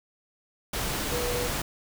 sine tone in noise, 487.2 Hz, B4, 24 cents flat, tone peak -30 dBFS, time 1.12-1.48 s, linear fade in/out 5 ms, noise pink, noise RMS -30 dBFS, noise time 0.73-1.62 s, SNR -3 dB, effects none

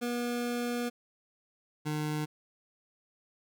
25% pulse tone pair in turn, 241 / 151.82 Hz, B3 / D#3, -42 / -42 cents, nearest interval minor sixth, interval 800 cents, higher first, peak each -27 dBFS, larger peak neither, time 0.01-0.9 / 1.85-2.26 s, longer first, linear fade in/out 20 ms, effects none

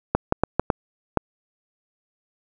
clicks, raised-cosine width 1 ms, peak -3 dBFS, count 6, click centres 0.15 / 0.324 / 0.436 / 0.596 / 0.702 / 1.173 s, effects none

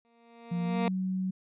15% pulse tone with exponential growth, 233.1 Hz, A#3, in tune, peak -20 dBFS, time 0.05-0.88 s, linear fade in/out 0 ms, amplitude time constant 180 ms
sine tone with pitch glide, 174.61 to 187.14 Hz, F3 to F#3, 0 to +20 cents, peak -28 dBFS, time 0.51-1.31 s, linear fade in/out 10 ms, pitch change +120 cents, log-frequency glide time 0.66-0.78 s
effects resampled to 8000 Hz

